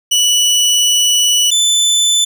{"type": "tone pair in turn", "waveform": "25% pulse", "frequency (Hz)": [2954, 3513], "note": ["F#7", "A7"], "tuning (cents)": [-3, -3], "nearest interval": "minor third", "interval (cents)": 300, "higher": "second", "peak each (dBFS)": [-6, -6], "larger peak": "neither", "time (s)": [[0.11, 1.51], [1.51, 2.25]], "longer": "first", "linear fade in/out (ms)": 10, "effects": []}